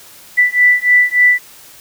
sine beating tone pair, 1975.5 / 1978.9 Hz, B6 / B6, 0 / +3 cents, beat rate 3.4 Hz, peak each -11 dBFS, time 0.37-1.39 s, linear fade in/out 20 ms, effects white hiss -40 dBFS RMS until 1.8 s

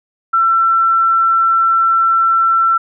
sine tone, 1345 Hz, E6, 34 cents sharp, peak -9 dBFS, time 0.33-2.78 s, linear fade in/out 10 ms, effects none

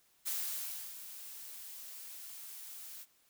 blue noise with ADSR envelope, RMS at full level -36 dBFS, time 0.25-3.06 s, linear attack 25 ms, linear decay 660 ms, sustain -12 dB, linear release 49 ms, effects white hiss -70 dBFS RMS until 3.29 s

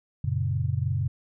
sine chord, F# major, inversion none, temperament equal, 92.5 / 116.54 / 138.59 Hz, F#2 / A#2 / C#3, 0 / 0 / 0 cents, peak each -28 dBFS, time 0.24-1.08 s, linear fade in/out 5 ms, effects none

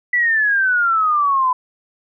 sine exponential sweep, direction down, 1984 to 999 Hz, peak -13 dBFS, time 0.13-1.53 s, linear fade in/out 5 ms, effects none

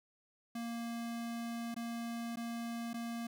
square tone with dropouts, 233.1 Hz, A#3, in tune, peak -39 dBFS, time 0.55-3.27 s, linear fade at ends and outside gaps 5 ms, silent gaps 1.744-1.763 / 2.359-2.37 / 2.933-2.941 s, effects none

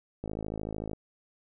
click train, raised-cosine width 2 ms, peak -22 dBFS, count 38, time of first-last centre 0.24-0.933 s, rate 53.4 Hz, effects none

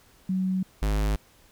sine / square tone pair in turn, 187.2 / 51.84 Hz, F#3 / G#1, +20 / -2 cents, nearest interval octave + minor seventh, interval 2222 cents, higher first, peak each -23 dBFS, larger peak neither, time 0.29-0.63 / 0.82-1.16 s, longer neither, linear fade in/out 5 ms, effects pink hiss -58 dBFS RMS until 1.51 s

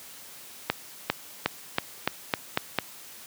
accelerating click train, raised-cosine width 0.3 ms, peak -6 dBFS, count 8, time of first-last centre 0.7-2.787 s, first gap 400 ms, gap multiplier 0.9, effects white hiss -46 dBFS RMS until 3.26 s + high-pass 100 Hz 12 dB/octave

